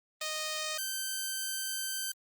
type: tone pair in turn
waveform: 5% pulse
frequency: 620 / 1550.6 Hz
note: D#5 / G6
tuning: -6 / -19 cents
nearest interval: octave + major third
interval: 1587 cents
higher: second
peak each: -22 dBFS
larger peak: neither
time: 0.21-0.78 / 0.78-2.12 s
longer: second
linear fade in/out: 5 ms
effects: Opus 24 kbps